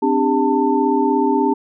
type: tone cluster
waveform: sine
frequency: 259.2 / 295.8 / 399.4 / 893 Hz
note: C4 / D4 / G4 / A5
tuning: -16 / +13 / +32 / +25 cents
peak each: -19 dBFS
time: 0.02-1.54 s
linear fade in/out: 10 ms
effects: none